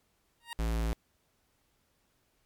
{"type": "tone with exponential growth", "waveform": "15% pulse", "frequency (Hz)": 935, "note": "A#5", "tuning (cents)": 5, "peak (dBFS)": -28, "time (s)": [0.4, 0.53], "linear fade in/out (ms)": 1, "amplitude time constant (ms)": 28}
{"type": "tone", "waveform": "square", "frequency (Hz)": 56, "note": "A1", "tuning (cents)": 31, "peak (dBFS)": -29, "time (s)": [0.59, 0.93], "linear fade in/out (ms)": 0}
{"effects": ["pink hiss -73 dBFS RMS until 2.45 s", "MP3 96 kbps"]}